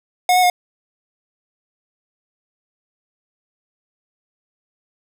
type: tone with pitch steps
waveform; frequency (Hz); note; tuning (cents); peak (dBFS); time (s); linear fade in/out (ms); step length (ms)
square; 725 / 733 / 718; F#5 / F#5 / F5; -35 / -16 / +48; -12; 0.29-0.5; 2; 70
effects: none